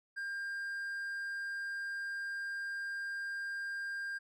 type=tone; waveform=triangle; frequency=1600 Hz; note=G6; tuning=35 cents sharp; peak=-35 dBFS; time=0.16-4.19 s; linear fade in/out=20 ms; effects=none